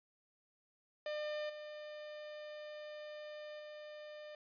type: tone with level steps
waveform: 45% pulse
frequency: 602 Hz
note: D5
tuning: 43 cents sharp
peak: -38 / -46 / -48 dBFS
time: 1.06-4.35 s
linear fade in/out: 2 ms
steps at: 1.49 / 3.59 s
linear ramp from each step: 10 ms
effects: resampled to 11025 Hz